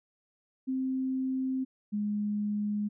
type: tone pair in turn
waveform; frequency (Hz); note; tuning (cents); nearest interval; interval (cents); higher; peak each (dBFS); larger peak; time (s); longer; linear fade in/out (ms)
sine; 261.6 / 207.9; C4 / G#3; 0 / +2; major third; 398; first; -28; neither; 0.67-1.65 / 1.92-2.89; first; 20
effects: none